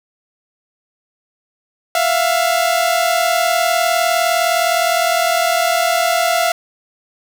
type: tone pair together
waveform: sawtooth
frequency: 668.3 / 708 Hz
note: E5 / F5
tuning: +24 / +23 cents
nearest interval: minor second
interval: 99 cents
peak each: -12 / -13 dBFS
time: 1.95-6.52 s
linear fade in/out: 2 ms
effects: none